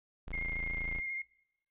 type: tone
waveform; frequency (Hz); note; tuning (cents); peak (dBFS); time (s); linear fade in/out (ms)
30% pulse; 27.93; A0; +27; -36; 0.27-1; 10
type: tone with vibrato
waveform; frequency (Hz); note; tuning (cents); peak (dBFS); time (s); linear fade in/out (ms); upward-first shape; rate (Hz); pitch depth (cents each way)
sine; 2127; C7; +28; -35; 0.33-1.22; 5; square; 13; 17
effects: noise-tail reverb RT60 0.8 s tail -22 dB re dry + resampled to 8000 Hz